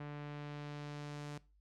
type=tone with low-pass filter sweep; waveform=sawtooth; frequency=146.6 Hz; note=D3; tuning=3 cents flat; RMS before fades=-45 dBFS; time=0-1.38 s; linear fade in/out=5 ms; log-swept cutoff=2200 to 8000 Hz; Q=0.91; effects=noise-tail reverb RT60 0.3 s tail -20 dB re dry + added 50 Hz sine -66 dBFS peak until 1.6 s